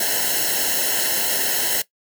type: noise with comb filter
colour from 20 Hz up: white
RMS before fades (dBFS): -21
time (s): 0-1.82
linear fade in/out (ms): 5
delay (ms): 0.84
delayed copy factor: -1
effects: noise-tail reverb RT60 0.1 s tail -18 dB re dry